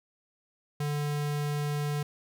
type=tone; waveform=square; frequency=146.83 Hz; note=D3; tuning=in tune; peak=-29 dBFS; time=0.8-2.03 s; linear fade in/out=5 ms; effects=none